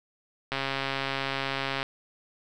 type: click train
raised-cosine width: 0.3 ms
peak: -13 dBFS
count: 179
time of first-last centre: 0.52-1.829 s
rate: 136 Hz
effects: none